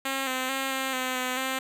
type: tone with pitch steps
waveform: 5% pulse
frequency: 269.3 / 258.2 / 268.3 / 265.4 / 256.7 / 254.2 / 262.9 Hz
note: C#4 / C4 / C4 / C4 / C4 / C4 / C4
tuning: -50 / -23 / +44 / +25 / -33 / -50 / +8 cents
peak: -16 dBFS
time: 0.05-1.59 s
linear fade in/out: 5 ms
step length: 220 ms
effects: none